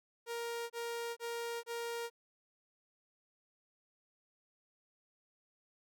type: tone bursts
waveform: sawtooth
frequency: 468.4 Hz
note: A#4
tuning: 8 cents sharp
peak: -34 dBFS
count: 4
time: 0.26-2.101 s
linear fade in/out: 50 ms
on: 440 ms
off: 27 ms
effects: none